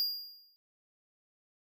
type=tone with exponential decay; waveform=square; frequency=4824 Hz; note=D8; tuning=46 cents sharp; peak=-27 dBFS; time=0-0.56 s; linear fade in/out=0 ms; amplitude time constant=120 ms; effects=none